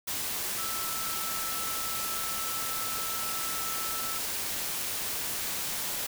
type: tone in noise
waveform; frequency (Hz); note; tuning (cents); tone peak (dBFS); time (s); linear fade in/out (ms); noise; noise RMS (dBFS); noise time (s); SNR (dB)
sine; 1318.5; E6; 0; -38; 0.58-4.19; 10; white; -33; 0.07-6.07; -8
effects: none